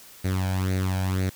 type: tone with flanger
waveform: sawtooth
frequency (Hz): 93.8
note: F#2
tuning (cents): +24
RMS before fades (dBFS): -25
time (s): 0.24-1.3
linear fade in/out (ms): 10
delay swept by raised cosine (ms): 0.47 to 1.29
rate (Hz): 2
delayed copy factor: +0.7
effects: white hiss -48 dBFS RMS until 1.35 s